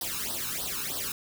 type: noise with flanger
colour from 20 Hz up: white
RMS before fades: -33 dBFS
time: 0.01-1.12 s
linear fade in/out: 2 ms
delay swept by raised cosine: 0.21 to 0.78 ms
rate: 3.2 Hz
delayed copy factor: +1
effects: none